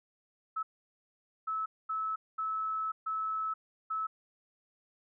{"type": "tone bursts at uneven times", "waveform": "sine", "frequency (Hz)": 1301, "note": "E6", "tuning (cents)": -23, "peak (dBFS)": -31, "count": 6, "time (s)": [[0.56, 0.63], [1.47, 1.66], [1.89, 2.16], [2.38, 2.92], [3.06, 3.54], [3.9, 4.07]], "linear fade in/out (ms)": 10, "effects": []}